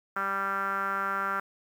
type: tone with low-pass filter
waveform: 5% pulse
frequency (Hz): 196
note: G3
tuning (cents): 0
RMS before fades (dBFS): -30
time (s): 0.16-1.4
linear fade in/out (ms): 5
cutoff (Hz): 1400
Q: 6.1
effects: 9-bit